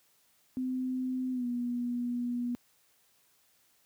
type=tone with pitch glide; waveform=sine; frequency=256.4 to 242.6 Hz; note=C4 to B3; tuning=-35 to -31 cents; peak=-30 dBFS; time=0.57-2.55 s; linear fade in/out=0 ms; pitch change=-96 cents; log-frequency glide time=1.32-1.46 s; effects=white hiss -68 dBFS RMS until 3.85 s + high-pass 60 Hz 12 dB/octave